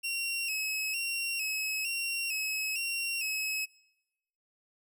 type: tone with vibrato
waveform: sawtooth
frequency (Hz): 2656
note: E7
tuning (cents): +12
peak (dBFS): -28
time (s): 0.03-3.66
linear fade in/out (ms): 20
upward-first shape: square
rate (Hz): 1.1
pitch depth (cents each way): 58
effects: noise-tail reverb RT60 1.0 s tail -25 dB re dry